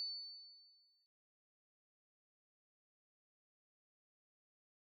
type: tone with exponential decay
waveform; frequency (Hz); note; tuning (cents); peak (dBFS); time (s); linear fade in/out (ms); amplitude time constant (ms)
sine; 4497; C#8; +24; -38; 0-1.06; 0; 230
effects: none

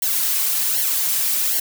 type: noise with flanger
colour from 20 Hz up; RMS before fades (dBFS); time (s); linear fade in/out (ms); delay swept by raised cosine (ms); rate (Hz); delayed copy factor
blue; -20; 0.02-1.6; 5; 0.8 to 4.2; 1.3; -0.8
effects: none

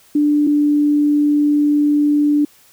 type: tone pair in turn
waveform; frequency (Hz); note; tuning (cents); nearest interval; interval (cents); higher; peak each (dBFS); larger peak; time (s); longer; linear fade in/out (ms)
sine; 295 / 293.9; D4 / D4; +8 / +1; unison; 7; first; -11; neither; 0.15-0.47 / 0.47-2.45; second; 5
effects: white hiss -50 dBFS RMS until 2.72 s

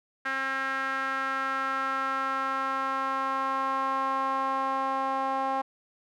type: tone with band-pass filter sweep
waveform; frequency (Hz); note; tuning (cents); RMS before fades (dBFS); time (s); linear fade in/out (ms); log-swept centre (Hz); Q
sawtooth; 267.9; C4; +41; -29; 0.25-5.62; 10; 1600 to 910; 4.3
effects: none

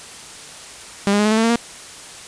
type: tone with pitch steps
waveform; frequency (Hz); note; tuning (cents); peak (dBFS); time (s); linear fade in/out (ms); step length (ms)
sawtooth; 200 / 204.7 / 209.5 / 214.4 / 219.4 / 224.5 / 229.7 / 235.1; G3 / G#3 / G#3 / A3 / A3 / A3 / A#3 / A#3; +35 / -25 / +15 / -45 / -5 / +35 / -25 / +15; -10; 1.07-1.558; 0; 61
effects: white hiss -37 dBFS RMS until 2.27 s + resampled to 22050 Hz

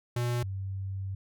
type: tone pair in turn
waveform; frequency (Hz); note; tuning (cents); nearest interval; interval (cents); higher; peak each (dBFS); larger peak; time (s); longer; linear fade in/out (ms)
square / sine; 120.9 / 96.47; B2 / G2; -36 / -27; major third; 391; first; -28 / -32; first; 0.16-0.43 / 0.43-1.15; second; 5
effects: none

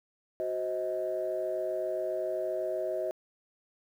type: chord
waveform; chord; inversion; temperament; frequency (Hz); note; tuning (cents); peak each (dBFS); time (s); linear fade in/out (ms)
sine; C diminished; second; equal with one note detuned; 370 / 523.3 / 630.9; Gb4 / C5 / Eb5; 0 / 0 / +24; -35 / -36 / -31; 0.4-3.11; 0
effects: tanh soft clip ceiling -22 dBFS + 10-bit

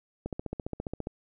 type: click train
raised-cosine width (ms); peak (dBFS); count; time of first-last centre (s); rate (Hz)
2; -20; 13; 0.26-1.071; 14.8
effects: none

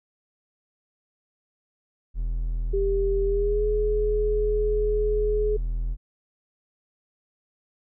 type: tone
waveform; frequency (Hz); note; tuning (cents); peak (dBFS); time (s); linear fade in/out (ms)
triangle; 41.29; E1; +4; -22; 2.14-5.97; 50
type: tone with pitch glide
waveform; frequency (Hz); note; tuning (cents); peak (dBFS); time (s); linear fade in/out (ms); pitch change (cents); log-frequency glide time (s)
sine; 395.2 to 421.1; G4 to G#4; +14 to +24; -22; 2.73-5.57; 10; +110; 3.24-3.65
effects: none

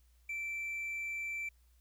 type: tone with hard clipping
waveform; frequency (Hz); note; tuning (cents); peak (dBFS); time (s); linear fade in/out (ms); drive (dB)
sine; 2336; D7; -10; -37; 0.29-1.49; 5; 2
effects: added 60 Hz sine -63 dBFS peak until 1.8 s + white hiss -75 dBFS RMS until 1.8 s

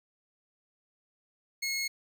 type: tone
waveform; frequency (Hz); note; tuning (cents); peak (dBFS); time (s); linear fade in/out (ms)
20% pulse; 2171; C#7; -37; -25; 1.62-1.88; 10
effects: none

